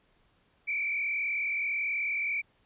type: tone with frequency modulation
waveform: sine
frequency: 2310 Hz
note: D7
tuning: 29 cents flat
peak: -28 dBFS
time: 0.67-2.42 s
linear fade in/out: 20 ms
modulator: 41.5 Hz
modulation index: 1.7
effects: pink hiss -68 dBFS RMS until 2.65 s + resampled to 8000 Hz